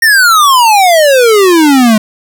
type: exponential sweep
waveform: square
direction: down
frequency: 1864.7 to 209.7 Hz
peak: -4 dBFS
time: 0.02-1.98 s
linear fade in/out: 5 ms
effects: none